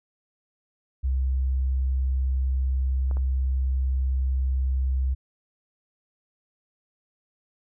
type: tone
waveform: sine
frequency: 65.41 Hz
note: C2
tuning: in tune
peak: -21 dBFS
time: 1.03-5.15 s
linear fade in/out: 20 ms
type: clicks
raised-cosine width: 1 ms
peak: -27 dBFS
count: 2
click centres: 3.112 / 3.17 s
effects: none